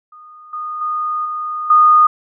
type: tone with level steps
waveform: sine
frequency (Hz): 1230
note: D#6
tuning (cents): -20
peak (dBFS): -37 / -22 / -17 / -20 / -6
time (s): 0.12-2.07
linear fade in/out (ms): 5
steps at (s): 0.53 / 0.81 / 1.25 / 1.7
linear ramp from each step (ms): 5
effects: none